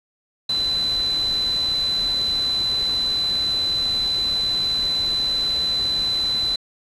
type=tone in noise; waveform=sine; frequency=4014 Hz; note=B7; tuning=27 cents sharp; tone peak=-19 dBFS; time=0.49-6.56 s; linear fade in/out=5 ms; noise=pink; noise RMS=-35 dBFS; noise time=0.49-6.56 s; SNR=+13 dB; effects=low-pass 10000 Hz 12 dB/octave